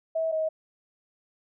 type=tone pair in turn; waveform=sine; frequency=647 / 633 Hz; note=E5 / D#5; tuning=-32 / +30 cents; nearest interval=unison; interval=38 cents; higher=first; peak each=-24 dBFS; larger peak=neither; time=0.15-0.32 / 0.32-0.49 s; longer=neither; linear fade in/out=10 ms; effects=none